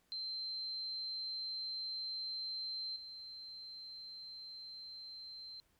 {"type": "tone with level steps", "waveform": "sine", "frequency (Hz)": 4117, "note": "C8", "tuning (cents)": -29, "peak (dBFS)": [-39, -47], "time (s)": [0.12, 5.6], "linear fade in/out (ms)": 0, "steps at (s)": 2.96, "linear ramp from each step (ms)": 2, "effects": ["pink hiss -75 dBFS RMS until 5.79 s"]}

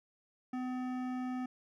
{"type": "tone with hard clipping", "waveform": "sine", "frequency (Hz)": 253.3, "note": "B3", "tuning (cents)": 44, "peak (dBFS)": -37, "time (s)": [0.53, 1.46], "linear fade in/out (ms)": 5, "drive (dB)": 14, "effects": []}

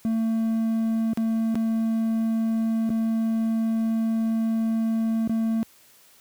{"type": "tone with dropouts", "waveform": "triangle", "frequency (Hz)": 224.4, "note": "A3", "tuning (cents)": 34, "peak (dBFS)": -19, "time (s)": [0.05, 5.63], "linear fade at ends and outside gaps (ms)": 0, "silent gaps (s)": [[1.133, 1.174], [1.545, 1.555], [2.893, 2.902], [5.275, 5.295]], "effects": ["white hiss -55 dBFS RMS until 6.2 s", "high-pass 60 Hz 12 dB/octave"]}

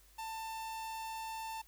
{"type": "tone", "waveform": "45% pulse", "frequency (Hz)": 891, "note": "A5", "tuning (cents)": 22, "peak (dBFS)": -40, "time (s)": [0.18, 1.62], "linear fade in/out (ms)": 10, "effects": ["added 50 Hz sine -63 dBFS peak until 1.67 s", "white hiss -65 dBFS RMS until 1.67 s"]}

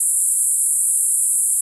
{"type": "band-pass noise", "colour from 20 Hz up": "white", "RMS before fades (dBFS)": -18, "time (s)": [0, 1.61], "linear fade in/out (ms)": 5, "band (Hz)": [7900, 11000], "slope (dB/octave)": 96, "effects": []}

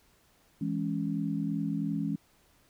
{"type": "chord", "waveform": "sine", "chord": "C# minor", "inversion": "first", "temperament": "equal", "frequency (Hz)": [164.81, 207.7, 277.2], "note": ["E3", "G#3", "C#4"], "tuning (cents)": [0, 0, 0], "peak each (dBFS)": -33, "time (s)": [0.61, 2.16], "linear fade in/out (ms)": 5, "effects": ["pink hiss -65 dBFS RMS until 2.69 s"]}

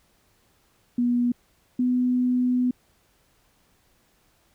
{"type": "tone pair in turn", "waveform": "sine", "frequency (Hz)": [242.4, 249.4], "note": ["B3", "B3"], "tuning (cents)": [-32, 17], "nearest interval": "unison", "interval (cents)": 49, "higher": "second", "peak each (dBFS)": -19, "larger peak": "neither", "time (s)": [[0.98, 1.32], [1.79, 2.71]], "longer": "second", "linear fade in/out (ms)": 5, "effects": ["pink hiss -64 dBFS RMS until 4.54 s"]}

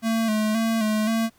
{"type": "tone with vibrato", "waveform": "square", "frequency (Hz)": 220.2, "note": "A3", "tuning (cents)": 2, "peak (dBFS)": -21, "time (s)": [0.02, 1.3], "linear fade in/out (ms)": 50, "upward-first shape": "square", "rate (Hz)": 1.9, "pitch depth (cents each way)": 42, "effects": ["pink hiss -60 dBFS RMS until 1.38 s"]}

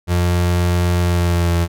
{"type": "tone with pitch glide", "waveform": "35% pulse", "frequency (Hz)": [88, 85.4], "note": ["F2", "F2"], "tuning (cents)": [14, -38], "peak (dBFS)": -12, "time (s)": [0.07, 1.68], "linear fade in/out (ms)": 50, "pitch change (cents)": -52, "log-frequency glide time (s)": [1.01, 1.57], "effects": []}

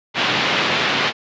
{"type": "band-pass noise", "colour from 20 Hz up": "white", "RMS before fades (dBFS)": -19, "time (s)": [0.14, 1.13], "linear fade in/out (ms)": 50, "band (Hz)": [120, 3600], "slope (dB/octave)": 24, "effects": ["resampled to 16000 Hz"]}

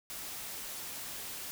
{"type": "noise", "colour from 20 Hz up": "white", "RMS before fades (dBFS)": -42, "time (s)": [0.1, 1.51], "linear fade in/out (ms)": 0, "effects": []}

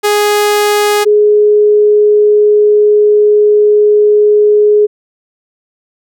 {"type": "tone pair in turn", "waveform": ["sawtooth", "sine"], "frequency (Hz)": [415.3, 418.9], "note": ["G#4", "G#4"], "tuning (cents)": [0, 15], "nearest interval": "unison", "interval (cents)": 15, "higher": "second", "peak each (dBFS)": -4, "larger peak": "neither", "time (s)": [[0.03, 1.05], [1.05, 4.87]], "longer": "second", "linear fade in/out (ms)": 20, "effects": []}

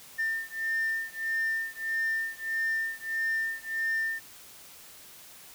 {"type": "beating tone pair", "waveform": "sine", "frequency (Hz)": [1800, 1801.6], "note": ["A6", "A6"], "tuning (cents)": [39, 40], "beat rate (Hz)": 1.6, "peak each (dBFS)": -30, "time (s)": [0.18, 4.2], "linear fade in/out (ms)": 20, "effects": ["tanh soft clip ceiling -23 dBFS", "white hiss -50 dBFS RMS until 5.54 s"]}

